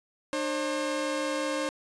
sawtooth tone pair together, 300.8 / 536 Hz, D4 / C5, +42 / +42 cents, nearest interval minor seventh, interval 1000 cents, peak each -28 / -26 dBFS, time 0.33-1.69 s, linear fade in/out 0 ms, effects resampled to 22050 Hz

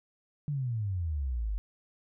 sine exponential sweep, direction down, 151.5 to 47.79 Hz, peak -29 dBFS, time 0.48-1.58 s, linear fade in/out 0 ms, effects none

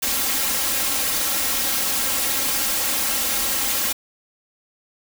white noise with comb filter, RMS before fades -22 dBFS, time 0.02-3.93 s, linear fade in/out 10 ms, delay 3.7 ms, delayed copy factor +0.8, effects none

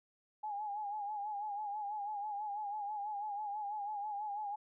sine tone with vibrato, 830 Hz, G#5, 1 cent flat, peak -37 dBFS, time 0.43-4.56 s, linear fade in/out 10 ms, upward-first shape sine, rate 6.1 Hz, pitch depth 63 cents each way, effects none

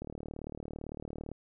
click train, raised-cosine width 2 ms, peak -27 dBFS, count 50, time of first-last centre 0.02-1.316 s, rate 37.8 Hz, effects none

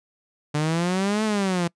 sawtooth exponential two-way sweep, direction up then down, 146.83 to 220 to 168.1 Hz, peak -17 dBFS, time 0.54-1.68 s, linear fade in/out 10 ms, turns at 1.24 s, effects noise-tail reverb RT60 0.1 s tail -25 dB re dry + resampled to 22050 Hz

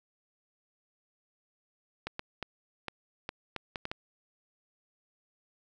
clicks, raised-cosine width 0.3 ms, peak -19 dBFS, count 9, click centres 2.07 / 2.194 / 2.427 / 2.883 / 3.291 / 3.563 / 3.758 / 3.854 / 3.915 s, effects none

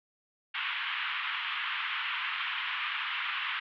white band-pass noise, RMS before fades -34 dBFS, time 0.54-3.6 s, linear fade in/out 10 ms, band 1000 to 3200 Hz, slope 48 dB/octave, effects none

